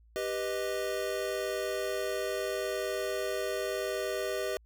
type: chord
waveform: square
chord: G augmented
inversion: none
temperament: equal with one note detuned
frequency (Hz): 393.1 / 493.9 / 622.3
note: G4 / B4 / D#5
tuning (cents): +5 / 0 / 0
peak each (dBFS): -36 / -37 / -36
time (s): 0.16-4.57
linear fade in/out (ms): 0
effects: added 56 Hz sine -57 dBFS peak until 4.65 s